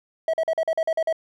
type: tone bursts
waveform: triangle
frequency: 647 Hz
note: E5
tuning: 32 cents flat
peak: -17 dBFS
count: 9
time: 0.28-1.127 s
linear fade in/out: 2 ms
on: 55 ms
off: 44 ms
effects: none